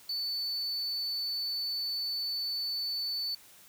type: tone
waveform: triangle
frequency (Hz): 4490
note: C#8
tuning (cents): +21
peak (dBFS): -30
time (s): 0.09-3.35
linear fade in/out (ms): 5
effects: white hiss -56 dBFS RMS until 3.68 s